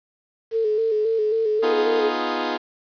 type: tone with vibrato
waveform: sine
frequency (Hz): 438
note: A4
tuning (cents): -8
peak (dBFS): -18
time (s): 0.51-2.13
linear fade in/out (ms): 50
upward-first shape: square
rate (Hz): 3.7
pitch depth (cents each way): 45
type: chord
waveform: 15% pulse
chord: F half-diminished seventh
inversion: second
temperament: equal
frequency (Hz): 246.9 / 311.1 / 349.2 / 415.3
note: Cb4 / Eb4 / F4 / Ab4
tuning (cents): 0 / 0 / 0 / 0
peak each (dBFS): -23 / -22 / -21 / -22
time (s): 1.62-2.58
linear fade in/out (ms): 20
effects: resampled to 11025 Hz + 8-bit